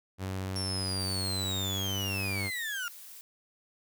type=tone with pitch glide; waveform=sawtooth; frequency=94.8 to 97.75 Hz; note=F#2 to G2; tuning=+43 to -4 cents; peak=-29 dBFS; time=0.18-2.51 s; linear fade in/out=50 ms; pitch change=+53 cents; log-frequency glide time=1.22-1.99 s
type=linear sweep; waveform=35% pulse; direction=down; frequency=5500 to 1385 Hz; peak=-31 dBFS; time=0.56-2.88 s; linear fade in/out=0 ms
type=noise; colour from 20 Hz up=blue; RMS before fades=-48 dBFS; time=1-3.21 s; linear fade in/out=0 ms
effects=none